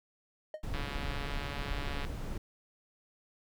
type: tone with exponential decay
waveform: triangle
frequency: 618 Hz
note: D#5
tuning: 12 cents flat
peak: -31 dBFS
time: 0.54-0.63 s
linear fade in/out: 2 ms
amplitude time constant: 19 ms
type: noise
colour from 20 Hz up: brown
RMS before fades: -37 dBFS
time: 0.63-2.38 s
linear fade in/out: 5 ms
type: click train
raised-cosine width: 0.3 ms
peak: -24 dBFS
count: 187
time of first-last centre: 0.74-2.05 s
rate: 142 Hz
effects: none